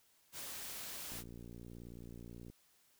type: noise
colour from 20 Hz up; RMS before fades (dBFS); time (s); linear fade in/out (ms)
white; -46; 0.32-1.24; 50
type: click train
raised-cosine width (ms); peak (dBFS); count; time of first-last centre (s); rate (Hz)
3; -39; 82; 1.12-2.5; 58.7
effects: white hiss -71 dBFS RMS until 2.99 s